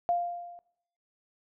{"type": "tone with level ramp", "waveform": "sine", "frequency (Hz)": 698, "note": "F5", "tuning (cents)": -1, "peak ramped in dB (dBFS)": [-22, -46], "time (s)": [0.09, 0.59], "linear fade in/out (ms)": 0, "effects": ["noise-tail reverb RT60 0.7 s tail -19 dB re dry"]}